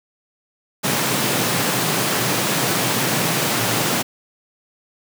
pink high-pass noise, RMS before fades -20 dBFS, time 0.83-4.03 s, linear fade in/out 20 ms, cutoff 110 Hz, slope 96 dB/octave, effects none

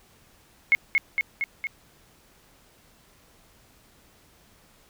sine tone with echo, 2174 Hz, C#7, 34 cents flat, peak -14 dBFS, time 0.72-0.75 s, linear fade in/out 0 ms, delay 230 ms, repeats 4, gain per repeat -3 dB, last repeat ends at 1.67 s, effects pink hiss -58 dBFS RMS until 4.89 s

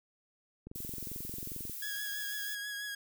click train, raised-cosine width 3 ms, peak -32 dBFS, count 24, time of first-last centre 0.67-1.697 s, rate 22.4 Hz
violet noise, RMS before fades -42 dBFS, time 0.75-2.55 s, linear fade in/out 5 ms
sawtooth tone with vibrato, 1661.2 Hz, G#6, in tune, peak -34 dBFS, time 1.82-2.95 s, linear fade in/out 5 ms, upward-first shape triangle, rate 6.1 Hz, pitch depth 29 cents each way
effects none

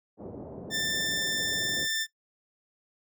pink low-pass noise, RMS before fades -37 dBFS, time 0.17-1.88 s, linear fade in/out 50 ms, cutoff 650 Hz, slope 24 dB/octave
15% pulse tone, 1781 Hz, A6, 21 cents sharp, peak -21 dBFS, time 0.7-2.07 s, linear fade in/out 50 ms
effects noise-tail reverb RT60 0.1 s tail -19 dB re dry + high-pass 150 Hz 12 dB/octave

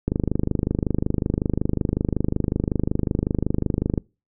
click train, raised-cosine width 3 ms, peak -8 dBFS, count 100, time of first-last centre 0.08-3.978 s, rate 25.4 Hz, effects noise-tail reverb RT60 0.3 s tail -25 dB re dry

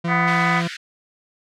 40% pulse tone, 170 Hz, F3, 46 cents flat, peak -20 dBFS, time 0.04-0.68 s, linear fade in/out 10 ms
harmonic tone, 248.6 Hz, B3, 12 cents sharp, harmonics 3 / 4 / 5 / 6 / 7 / 8 / 9, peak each -25 / -27 / -23 / -29 / -28 / -23 / -27 dBFS, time 0.07-0.63 s, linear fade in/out 50 ms
pink high-pass noise, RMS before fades -29 dBFS, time 0.27-0.77 s, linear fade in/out 10 ms, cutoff 1400 Hz, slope 96 dB/octave
effects low-pass 4000 Hz 12 dB/octave

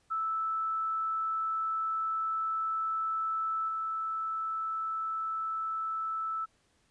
sine tone with level steps, 1315 Hz, E6, 5 cents flat, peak -29 / -31 dBFS, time 0.1-6.46 s, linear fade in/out 20 ms, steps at 3.68 s, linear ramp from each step 10 ms, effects pink hiss -70 dBFS RMS until 6.9 s + resampled to 22050 Hz

